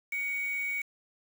sine tone with quantisation, 2244 Hz, C#7, 21 cents sharp, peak -30 dBFS, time 0.12-0.82 s, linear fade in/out 5 ms, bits 7, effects none

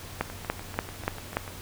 two click trains, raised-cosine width 0.5 ms, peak -10 / -23 dBFS, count 5 / 9, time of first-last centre 0.21-1.369 / 0.3-1.478 s, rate 3.45 / 6.79 Hz, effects added 93 Hz sine -45 dBFS peak until 1.61 s + pink hiss -43 dBFS RMS until 1.61 s

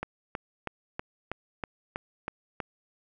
click train, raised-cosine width 0.5 ms, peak -17 dBFS, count 9, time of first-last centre 0.03-2.602 s, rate 3.11 Hz, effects none

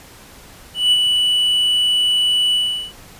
triangle tone with ADSR envelope, 2960 Hz, F#7, in tune, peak -8 dBFS, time 0.74-2.93 s, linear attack 180 ms, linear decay 39 ms, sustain -4 dB, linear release 390 ms, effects pink hiss -42 dBFS RMS until 3.19 s + resampled to 32000 Hz

